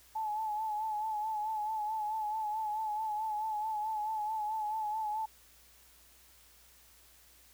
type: tone with vibrato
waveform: sine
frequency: 860 Hz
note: A5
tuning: 40 cents flat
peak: -32 dBFS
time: 0.15-5.26 s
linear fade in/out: 10 ms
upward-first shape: sine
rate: 4.6 Hz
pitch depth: 49 cents each way
effects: added 60 Hz sine -67 dBFS peak until 7.53 s + white hiss -61 dBFS RMS until 7.53 s